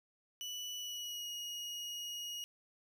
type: tone with pitch glide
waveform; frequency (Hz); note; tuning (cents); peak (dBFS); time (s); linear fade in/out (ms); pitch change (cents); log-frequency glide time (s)
30% pulse; 2960 to 2884; F#7 to F#7; 0 to -45; -38; 0.41-2.44; 0; -45; 0.77-1.29
effects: none